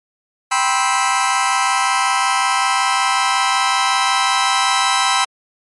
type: chord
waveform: sawtooth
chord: C major seventh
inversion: second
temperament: just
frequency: 784.9 / 981.1 / 1046.5 / 1308.1 Hz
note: G5 / B5 / C6 / E6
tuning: +2 / -12 / 0 / -14 cents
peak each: -16 dBFS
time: 0.51-5.25 s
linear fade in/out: 10 ms
effects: MP3 48 kbps